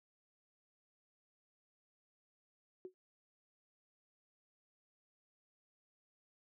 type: tone with exponential decay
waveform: sine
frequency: 370 Hz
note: F#4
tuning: in tune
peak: -40 dBFS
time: 2.85-2.94 s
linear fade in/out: 0 ms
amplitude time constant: 18 ms
effects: high-pass 200 Hz 12 dB/octave